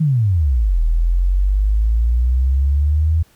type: exponential two-way sweep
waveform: sine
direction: down then up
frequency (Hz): 164.81 to 39.46 to 82.2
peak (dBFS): -12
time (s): 0-3.23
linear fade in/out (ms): 10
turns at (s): 0.81
effects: pink hiss -54 dBFS RMS until 3.35 s